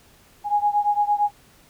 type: beating tone pair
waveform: sine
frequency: 824 / 832.8 Hz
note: G#5 / G#5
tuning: -14 / +5 cents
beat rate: 8.8 Hz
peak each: -20 / -22 dBFS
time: 0.44-1.31 s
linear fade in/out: 50 ms
effects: pink hiss -54 dBFS RMS until 1.69 s